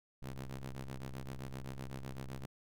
sawtooth ring-modulated tone, 67 Hz, C2, 42 cents sharp, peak -35 dBFS, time 0.22-2.46 s, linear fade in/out 5 ms, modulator 63.1 Hz, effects none

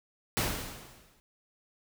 pink noise with exponential decay, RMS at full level -27 dBFS, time 0.37-1.2 s, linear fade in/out 0 ms, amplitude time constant 180 ms, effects none

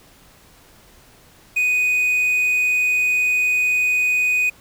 triangle tone with quantisation, 2489 Hz, D#7, in tune, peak -14 dBFS, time 1.56-4.5 s, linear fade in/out 10 ms, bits 7, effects pink hiss -50 dBFS RMS until 4.6 s

